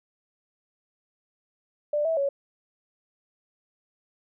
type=tone with pitch steps; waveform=sine; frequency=592 / 651 / 558 Hz; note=D5 / E5 / C#5; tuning=+14 / -22 / +11 cents; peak=-22 dBFS; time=1.93-2.29 s; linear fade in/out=5 ms; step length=120 ms; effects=none